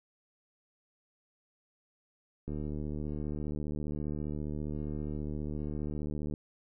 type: click train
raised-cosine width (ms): 3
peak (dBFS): -25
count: 290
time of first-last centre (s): 2.48-6.338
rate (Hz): 74.9
effects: none